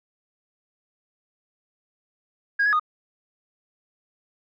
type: tone with pitch steps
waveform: sine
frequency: 1636 / 1684 / 1234 Hz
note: G#6 / G#6 / D#6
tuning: -26 / +24 / -15 cents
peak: -16 dBFS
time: 2.59-2.797 s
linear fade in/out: 10 ms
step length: 69 ms
effects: tanh soft clip ceiling -15 dBFS

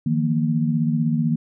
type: chord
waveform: sine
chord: Eb suspended second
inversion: none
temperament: equal with one note detuned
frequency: 155.56 / 171.32 / 233.1 Hz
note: Eb3 / F3 / Bb3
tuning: 0 / -33 / 0 cents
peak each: -21 / -26 / -21 dBFS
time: 0.06-1.36 s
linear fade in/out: 5 ms
effects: none

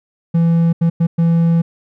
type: tone bursts at uneven times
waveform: triangle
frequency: 167.2 Hz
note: E3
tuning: 25 cents sharp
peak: -8 dBFS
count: 4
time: 0.34-0.73 / 0.81-0.9 / 1-1.07 / 1.18-1.62 s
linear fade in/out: 10 ms
effects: none

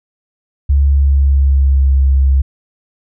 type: tone with pitch glide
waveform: sine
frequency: 70 to 67.46 Hz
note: C#2 to C#2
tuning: +18 to -46 cents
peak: -7 dBFS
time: 0.69-2.42 s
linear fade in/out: 10 ms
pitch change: -64 cents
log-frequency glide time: 0.85-1.95 s
effects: none

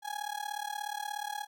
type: tone with amplitude modulation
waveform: 35% pulse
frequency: 830.6 Hz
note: G#5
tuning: in tune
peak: -30 dBFS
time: 0.02-1.47 s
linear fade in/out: 50 ms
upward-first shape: sine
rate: 36.8 Hz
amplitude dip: 90%
effects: none

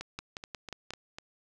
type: two click trains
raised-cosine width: 0.2 ms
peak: -24 / -21 dBFS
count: 5 / 6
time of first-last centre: 0.19-1.185 / 0.01-0.906 s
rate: 4.02 / 5.58 Hz
effects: none

